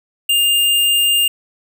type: tone with sample-and-hold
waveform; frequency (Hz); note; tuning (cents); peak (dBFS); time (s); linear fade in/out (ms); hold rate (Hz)
sine; 2810; F7; +10; -11; 0.29-1.28; 5; 11025
effects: none